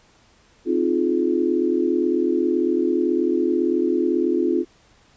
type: chord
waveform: sine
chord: F minor seventh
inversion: second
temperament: equal with one note detuned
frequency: 261.6 / 311.1 / 349.2 / 423.3 Hz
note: C4 / Eb4 / F4 / Ab4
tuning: 0 / 0 / 0 / +33 cents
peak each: -24 / -24 / -20 / -26 dBFS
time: 0.65-4.65 s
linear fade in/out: 50 ms
effects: pink hiss -56 dBFS RMS until 5.16 s + resampled to 16000 Hz